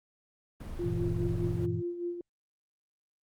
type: noise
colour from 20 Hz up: brown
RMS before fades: -39 dBFS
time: 0.6-1.66 s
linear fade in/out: 5 ms
type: tone with tremolo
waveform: sine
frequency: 348.1 Hz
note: F4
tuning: 6 cents flat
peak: -30 dBFS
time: 0.79-2.21 s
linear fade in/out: 2 ms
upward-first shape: sine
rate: 4.9 Hz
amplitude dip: 60%
type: chord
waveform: sine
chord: E diminished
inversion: first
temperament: equal with one note detuned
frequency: 98 / 118.51 / 164.81 Hz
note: G2 / Bb2 / E3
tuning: 0 / +29 / 0 cents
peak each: -34 dBFS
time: 0.82-1.83 s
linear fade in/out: 50 ms
effects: Opus 24 kbps